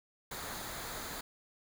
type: noise with comb filter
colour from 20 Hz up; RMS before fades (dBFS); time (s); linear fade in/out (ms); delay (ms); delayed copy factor
pink; -42; 0.31-1.21; 5; 0.36; -0.5
effects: none